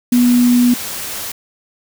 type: tone in noise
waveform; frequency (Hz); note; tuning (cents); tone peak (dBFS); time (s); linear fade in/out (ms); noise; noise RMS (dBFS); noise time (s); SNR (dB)
sine; 244.1; B3; -20; -8; 0.12-0.74; 5; white; -25; 0.12-1.32; +14
effects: none